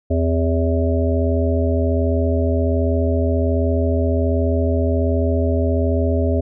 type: harmonic tone with a mistuned harmonic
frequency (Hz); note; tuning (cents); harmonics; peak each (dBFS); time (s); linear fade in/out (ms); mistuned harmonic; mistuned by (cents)
81.3; E2; -23; 1 / 3 / 5 / 7 / 8; -17 / -22 / -24 / -25 / -26; 0.1-6.41; 10; 3; +100
effects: none